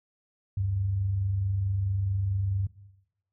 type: tone pair together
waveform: sine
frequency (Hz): 73.42 / 98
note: D2 / G2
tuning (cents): 0 / 0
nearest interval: perfect fourth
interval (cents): 500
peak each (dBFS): -37 / -25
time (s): 0.57-2.67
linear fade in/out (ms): 5
effects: noise-tail reverb RT60 0.9 s tail -18 dB re dry